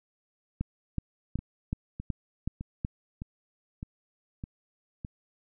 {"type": "two click trains", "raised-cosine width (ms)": 5, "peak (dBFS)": [-17, -24], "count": [7, 7], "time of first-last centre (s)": [[0.61, 2.849], [1.39, 5.049]], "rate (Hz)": [2.68, 1.64], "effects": []}